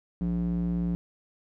square tone with band-pass filter, 58.27 Hz, A#1, in tune, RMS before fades -28 dBFS, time 0.21-0.95 s, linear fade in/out 0 ms, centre 200 Hz, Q 4, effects none

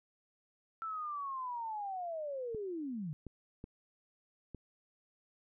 sine linear sweep, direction down, 1337 to 140.9 Hz, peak -37 dBFS, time 0.82-3.13 s, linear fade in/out 0 ms
clicks, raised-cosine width 3 ms, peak -32 dBFS, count 4, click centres 2.547 / 3.267 / 3.641 / 4.547 s
effects none

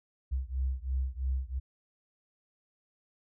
sine beating tone pair, 64 / 67 Hz, C2 / C2, -38 / +42 cents, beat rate 3 Hz, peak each -32 / -33 dBFS, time 0.31-1.6 s, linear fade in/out 20 ms, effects none

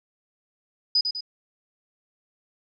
sine tone with echo, 4978 Hz, D#8, in tune, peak -17 dBFS, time 0.95-1.01 s, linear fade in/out 5 ms, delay 99 ms, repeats 2, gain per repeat -6 dB, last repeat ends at 1.208 s, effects none

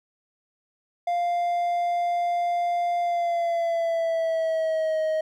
triangle tone with pitch glide, 698 to 629.1 Hz, F5 to D#5, -1 to +19 cents, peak -20 dBFS, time 1.07-5.21 s, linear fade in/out 5 ms, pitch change -180 cents, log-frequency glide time 3.01-5.01 s, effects none

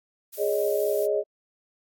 violet noise, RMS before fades -38 dBFS, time 0.32-1.07 s, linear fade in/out 20 ms
sine chord, Ab suspended fourth, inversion none, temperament equal with one note detuned, 415.3 / 557.9 / 622.3 Hz, Ab4 / Db5 / Eb5, 0 / +11 / 0 cents, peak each -25 / -28 / -26 dBFS, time 0.37-1.24 s, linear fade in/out 50 ms
effects AAC 64 kbps

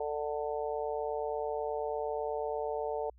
harmonic tone, 148.3 Hz, D3, 17 cents sharp, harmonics 3 / 4 / 5 / 6, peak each -35 / -37 / -39 / -41 dBFS, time 0-3.1 s, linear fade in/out 5 ms, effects added 60 Hz sine -56 dBFS peak until 3.18 s

